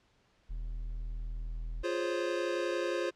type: tone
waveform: triangle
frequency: 40.18 Hz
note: E1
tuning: 44 cents flat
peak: -33 dBFS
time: 0.49-1.84 s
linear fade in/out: 20 ms
type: chord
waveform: square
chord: Db major seventh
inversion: first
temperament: equal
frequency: 349.2 / 415.3 / 523.3 / 554.4 Hz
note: F4 / Ab4 / C5 / Db5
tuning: 0 / 0 / 0 / 0 cents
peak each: -35 / -40 / -36 / -40 dBFS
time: 1.83-3.11 s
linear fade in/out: 20 ms
effects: pink hiss -69 dBFS RMS until 3.15 s + low-pass 5000 Hz 12 dB/octave